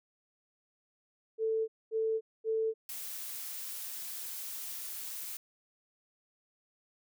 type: tone bursts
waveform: sine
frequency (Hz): 443.6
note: A4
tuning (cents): +14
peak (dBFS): -28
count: 3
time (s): 1.38-2.74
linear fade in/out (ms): 50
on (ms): 300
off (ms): 230
type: noise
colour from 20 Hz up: blue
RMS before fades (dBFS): -41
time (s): 2.89-5.37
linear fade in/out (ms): 2
effects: none